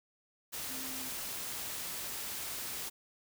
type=tone in noise; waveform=sine; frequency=261.6 Hz; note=C4; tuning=in tune; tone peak=-47 dBFS; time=0.69-1.1 s; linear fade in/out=20 ms; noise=white; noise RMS=-40 dBFS; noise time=0.52-2.9 s; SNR=-10 dB; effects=none